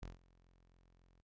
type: tone with ADSR envelope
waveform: sawtooth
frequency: 43.65 Hz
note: F1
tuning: in tune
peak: -40 dBFS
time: 0.02-1.21 s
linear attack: 7 ms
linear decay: 150 ms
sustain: -23 dB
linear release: 5 ms
effects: noise-tail reverb RT60 0.1 s tail -21 dB re dry + resampled to 16000 Hz